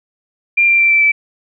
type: tone with pitch steps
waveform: sine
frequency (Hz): 2386 / 2368 / 2350 / 2333 / 2315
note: D7 / D7 / D7 / D7 / D7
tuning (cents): +27 / +14 / +1 / -12 / -25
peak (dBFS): -8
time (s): 0.57-1.12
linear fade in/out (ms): 10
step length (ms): 110
effects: none